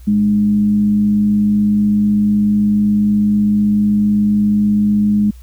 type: tone with frequency modulation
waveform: sine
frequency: 207.7 Hz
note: G#3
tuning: in tune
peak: -10 dBFS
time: 0.07-5.31 s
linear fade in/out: 10 ms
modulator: 96.1 Hz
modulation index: 0.23
effects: added 60 Hz sine -34 dBFS peak until 5.42 s + white hiss -52 dBFS RMS until 5.42 s